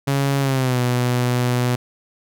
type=tone with pitch glide; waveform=sawtooth; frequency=138.59 to 123.47 Hz; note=C#3 to B2; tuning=0 to 0 cents; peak=-13 dBFS; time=0.07-1.76 s; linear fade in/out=10 ms; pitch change=-200 cents; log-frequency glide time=0.4-0.8 s; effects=none